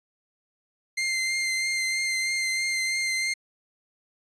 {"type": "tone with vibrato", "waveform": "sawtooth", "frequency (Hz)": 2093, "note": "C7", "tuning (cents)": 0, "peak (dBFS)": -21, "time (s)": [0.97, 3.34], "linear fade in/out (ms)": 10, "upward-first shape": "triangle", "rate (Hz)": 3.1, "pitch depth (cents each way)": 20, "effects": ["resampled to 22050 Hz"]}